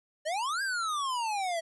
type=exponential two-way sweep; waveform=square; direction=up then down; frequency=587.3 to 1636 to 645 Hz; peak=-30 dBFS; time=0.25-1.61 s; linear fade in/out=20 ms; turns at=0.62 s; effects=resampled to 24000 Hz + 12-bit